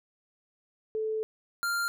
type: tone pair in turn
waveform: sine / square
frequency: 436.8 / 1393.6 Hz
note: A4 / F6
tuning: -13 / -4 cents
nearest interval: octave + minor sixth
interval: 2009 cents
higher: second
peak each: -28 dBFS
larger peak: neither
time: 0.95-1.23 / 1.63-1.88 s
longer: first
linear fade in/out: 0 ms
effects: none